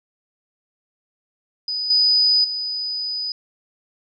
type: tone with level steps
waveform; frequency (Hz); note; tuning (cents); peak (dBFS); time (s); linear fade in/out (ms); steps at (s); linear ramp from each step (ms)
sine; 4978; D#8; 0; -22 / -13 / -23; 1.68-3.32; 2; 1.9 / 2.44; 5
effects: none